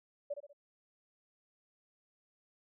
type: tone with echo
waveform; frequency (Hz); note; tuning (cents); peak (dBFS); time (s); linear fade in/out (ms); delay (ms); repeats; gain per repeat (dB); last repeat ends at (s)
sine; 576; D5; -34; -34; 0.3-0.34; 10; 64; 3; -7; 0.532
effects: none